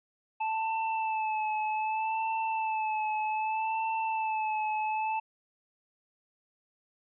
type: tone with vibrato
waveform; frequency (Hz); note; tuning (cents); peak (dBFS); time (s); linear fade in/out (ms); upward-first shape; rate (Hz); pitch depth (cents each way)
square; 875; A5; -10; -29; 0.4-5.2; 10; sine; 0.64; 31
effects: resampled to 8000 Hz